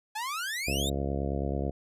sawtooth exponential sweep, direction up, 830.6 to 3832 Hz, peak -28 dBFS, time 0.15-0.9 s, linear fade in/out 10 ms
harmonic tone, 69.3 Hz, C#2, in tune, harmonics 1 / 2 / 3 / 4 / 5 / 6 / 7 / 8 / 9 / 10, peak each -32 / -35 / -37 / -38 / -39 / -40 / -40 / -41 / -42 / -42 dBFS, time 0.67-1.71 s, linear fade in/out 10 ms
effects resampled to 32000 Hz

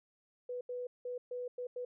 sine tone bursts at uneven times, 493.9 Hz, B4, in tune, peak -37 dBFS, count 6, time 0.49-0.61 / 0.69-0.87 / 1.05-1.18 / 1.31-1.48 / 1.58-1.67 / 1.76-1.85 s, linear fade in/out 5 ms, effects none

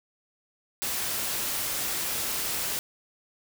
white noise, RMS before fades -30 dBFS, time 0.82-2.79 s, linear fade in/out 0 ms, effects none

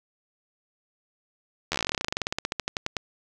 slowing click train, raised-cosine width 0.2 ms, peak -9 dBFS, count 30, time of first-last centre 1.72-2.968 s, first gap 12 ms, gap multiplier 1.08, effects none

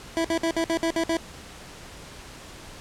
25% pulse tone bursts, 329.6 Hz, E4, in tune, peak -18 dBFS, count 8, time 0.17-1.169 s, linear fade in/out 0 ms, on 75 ms, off 57 ms, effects pink hiss -43 dBFS RMS until 2.8 s + low-pass 9000 Hz 12 dB/octave

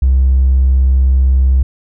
triangle tone with tanh clipping, 65.41 Hz, C2, in tune, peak -6 dBFS, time 0.02-1.63 s, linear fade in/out 5 ms, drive 1 dB, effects none

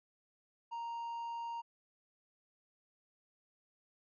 triangle tone, 932 Hz, A#5, 1 cent flat, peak -37 dBFS, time 0.71-1.62 s, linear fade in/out 20 ms, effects resampled to 16000 Hz

